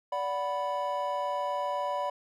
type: chord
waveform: triangle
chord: B minor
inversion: first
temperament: equal with one note detuned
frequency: 579.9 / 740 / 987.8 Hz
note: D5 / F#5 / B5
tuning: -22 / 0 / 0 cents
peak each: -31 / -34 / -30 dBFS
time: 0.12-2.1 s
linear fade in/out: 5 ms
effects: none